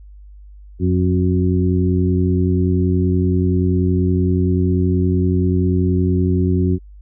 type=harmonic tone with a mistuned harmonic; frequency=90.5 Hz; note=F#2; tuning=38 cents flat; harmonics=1 / 2 / 3 / 4; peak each=-16 / -19 / -21 / -22 dBFS; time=0.79-6.79 s; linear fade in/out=50 ms; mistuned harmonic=4; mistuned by=+20 cents; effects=added 50 Hz sine -37 dBFS peak until 7.01 s